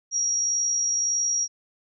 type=tone with amplitude modulation; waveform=sine; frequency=5680 Hz; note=F8; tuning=28 cents sharp; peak=-20 dBFS; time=0.11-1.48 s; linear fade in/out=50 ms; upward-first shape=sine; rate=61.7 Hz; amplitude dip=30%; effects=none